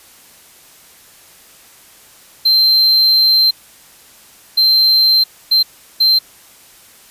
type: tone bursts at uneven times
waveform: triangle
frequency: 4128 Hz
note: C8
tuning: 24 cents flat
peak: -7 dBFS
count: 4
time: 2.45-3.51 / 4.57-5.24 / 5.51-5.63 / 6-6.19 s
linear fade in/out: 10 ms
effects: white hiss -44 dBFS RMS until 7.1 s + resampled to 32000 Hz